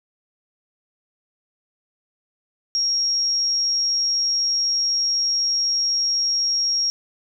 sine tone, 5588 Hz, F8, in tune, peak -18 dBFS, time 2.75-6.9 s, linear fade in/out 0 ms, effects none

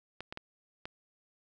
clicks, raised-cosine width 0.3 ms, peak -24 dBFS, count 4, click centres 0.206 / 0.325 / 0.374 / 0.855 s, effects none

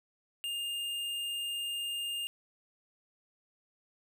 sine tone with tanh clipping, 2816 Hz, F7, 14 cents sharp, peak -35 dBFS, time 0.44-2.27 s, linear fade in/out 0 ms, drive 16 dB, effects none

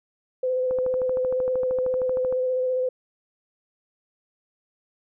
sine tone with vibrato, 510 Hz, C5, 44 cents flat, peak -21 dBFS, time 0.43-2.89 s, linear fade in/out 5 ms, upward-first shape square, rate 15 Hz, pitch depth 15 cents each way
click train, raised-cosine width 1 ms, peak -22 dBFS, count 22, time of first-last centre 0.71-2.325 s, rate 13 Hz
effects none

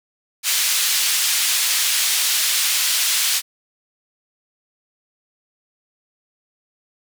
pink band-pass noise, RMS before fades -19 dBFS, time 0.43-3.42 s, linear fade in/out 50 ms, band 2900 to 15000 Hz, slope 12 dB/octave, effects none

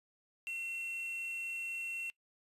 triangle tone with quantisation, 2716 Hz, F7, 49 cents flat, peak -36 dBFS, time 0.47-2.1 s, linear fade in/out 0 ms, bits 9, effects noise-tail reverb RT60 0.1 s tail -22 dB re dry + resampled to 32000 Hz

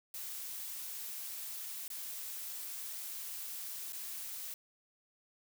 blue noise with dropouts, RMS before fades -43 dBFS, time 0.14-4.54 s, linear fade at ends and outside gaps 2 ms, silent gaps 1.88-1.901 / 3.924-3.93 s, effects none

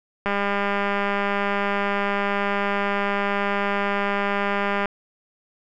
click train, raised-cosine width 0.5 ms, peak -9 dBFS, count 925, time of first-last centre 0.26-4.857 s, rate 201 Hz, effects none

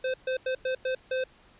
square tone bursts at uneven times, 517 Hz, C5, 21 cents flat, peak -27 dBFS, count 6, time 0.04-0.14 / 0.27-0.37 / 0.46-0.55 / 0.65-0.75 / 0.85-0.95 / 1.11-1.24 s, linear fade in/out 5 ms, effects pink hiss -58 dBFS RMS until 1.59 s + resampled to 8000 Hz

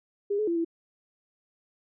sine tone with pitch steps, 405.3 / 426.8 / 339.4 / 332.7 Hz, G#4 / G#4 / F4 / E4, -42 / +47 / -49 / +16 cents, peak -24 dBFS, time 0.3-0.648 s, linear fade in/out 10 ms, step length 87 ms, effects none

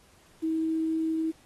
sine tone with quantisation, 321.2 Hz, E4, 45 cents flat, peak -25 dBFS, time 0.42-1.32 s, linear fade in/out 20 ms, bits 9, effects pink hiss -60 dBFS RMS until 1.45 s + AAC 32 kbps

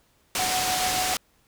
white low-pass noise, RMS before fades -27 dBFS, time 0.35-1.17 s, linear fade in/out 2 ms, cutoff 7800 Hz, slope 12 dB/octave
triangle tone with tremolo, 740 Hz, F#5, in tune, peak -23 dBFS, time 0.39-1.14 s, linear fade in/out 2 ms, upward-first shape sine, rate 7 Hz, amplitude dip 40%
effects pink hiss -64 dBFS RMS until 1.47 s

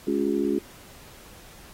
harmonic tone with a mistuned harmonic, 70.8 Hz, C#2, 37 cents sharp, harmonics 3 / 4 / 5 / 6, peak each -29 / -26 / -26 / -29 dBFS, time 0.07-0.59 s, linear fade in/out 5 ms, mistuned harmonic 6, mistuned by -67 cents, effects pink hiss -49 dBFS RMS until 1.73 s + AAC 48 kbps

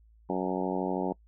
harmonic tone with a mistuned harmonic, 92.8 Hz, F#2, 6 cents sharp, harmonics 2 / 3 / 4 / 5 / 6 / 7 / 8 / 9 / 10, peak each -34 / -34 / -34 / -37 / -38 / -39 / -39 / -38 / -41 dBFS, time 0.29-1.13 s, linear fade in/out 10 ms, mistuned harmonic 10, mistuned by -28 cents, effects noise-tail reverb RT60 0.1 s tail -25 dB re dry + added 55 Hz sine -56 dBFS peak until 1.27 s

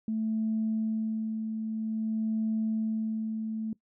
sine tone with tremolo, 220 Hz, A3, in tune, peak -25 dBFS, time 0.08-3.73 s, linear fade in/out 2 ms, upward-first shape sine, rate 0.51 Hz, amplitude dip 45%, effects noise-tail reverb RT60 0.1 s tail -20 dB re dry + tanh soft clip ceiling -21 dBFS

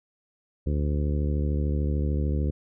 harmonic tone, 73.42 Hz, D2, in tune, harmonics 1 / 2 / 3 / 4 / 5 / 6 / 7, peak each -24 / -30 / -34 / -36 / -38 / -40 / -41 dBFS, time 0.66-2.51 s, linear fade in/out 10 ms, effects none

